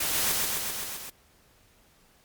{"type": "noise with echo", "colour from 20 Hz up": "white", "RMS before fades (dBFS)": -28, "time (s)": [0, 0.32], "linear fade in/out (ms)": 5, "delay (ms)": 130, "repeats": 6, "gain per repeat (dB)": -2, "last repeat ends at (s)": 1.1, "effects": ["pink hiss -61 dBFS RMS until 2.24 s", "MP3 96 kbps"]}